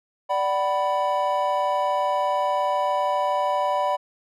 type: chord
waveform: triangle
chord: B minor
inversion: first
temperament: equal with one note detuned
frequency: 587.3 / 755.1 / 987.8 Hz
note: D5 / F#5 / B5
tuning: 0 / +35 / 0 cents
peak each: -23 / -24 / -22 dBFS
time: 0.29-3.97 s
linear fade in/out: 20 ms
effects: none